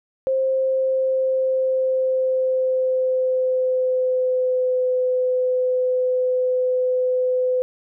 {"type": "tone with pitch glide", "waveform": "sine", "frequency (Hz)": [528, 506.5], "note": ["C5", "B4"], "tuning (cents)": [16, 44], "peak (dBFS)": -17, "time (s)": [0.27, 7.62], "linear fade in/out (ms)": 0, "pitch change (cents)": -72, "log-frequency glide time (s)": [0.38, 4.9], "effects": []}